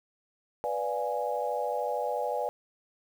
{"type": "chord", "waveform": "sine", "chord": "B diminished seventh", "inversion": "none", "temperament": "equal", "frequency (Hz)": [493.9, 587.3, 698.5, 830.6], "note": ["B4", "D5", "F5", "Ab5"], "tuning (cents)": [0, 0, 0, 0], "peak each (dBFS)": [-33, -33, -36, -33], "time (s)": [0.64, 2.49], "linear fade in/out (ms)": 0, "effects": ["9-bit"]}